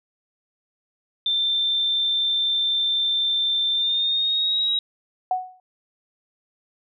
sine tone with pitch glide, 3568 to 3824 Hz, A7 to A#7, +23 to +43 cents, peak -19 dBFS, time 1.26-4.79 s, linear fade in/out 2 ms, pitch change +120 cents, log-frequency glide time 3.73-4.62 s
sine tone with exponential decay, 740 Hz, F#5, in tune, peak -16 dBFS, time 5.31-5.6 s, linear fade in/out 2 ms, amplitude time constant 63 ms
effects none

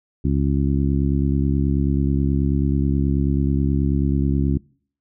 harmonic tone, 69.3 Hz, C#2, in tune, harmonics 1 / 2 / 3 / 4 / 5, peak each -21 / -21 / -24 / -24 / -30 dBFS, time 0.24-4.58 s, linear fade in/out 10 ms, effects noise-tail reverb RT60 0.5 s tail -24 dB re dry

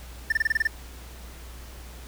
triangle tone bursts, 1783 Hz, A6, 22 cents sharp, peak -17 dBFS, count 8, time 0.3-0.673 s, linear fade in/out 5 ms, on 23 ms, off 27 ms, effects added 60 Hz sine -41 dBFS peak until 2.07 s + pink hiss -47 dBFS RMS until 2.07 s

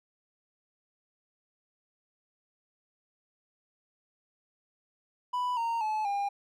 triangle tone with pitch steps, 990 / 923.7 / 861.8 / 804.1 Hz, B5 / A#5 / A5 / G5, +4 / -16 / -36 / +44 cents, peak -26 dBFS, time 5.33-6.29 s, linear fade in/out 10 ms, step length 240 ms, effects none

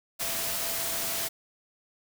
sine tone in noise, 669 Hz, E5, 25 cents sharp, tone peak -42 dBFS, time 0.19-1.29 s, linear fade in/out 20 ms, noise white, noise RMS -31 dBFS, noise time 0.19-1.29 s, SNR -14 dB, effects none

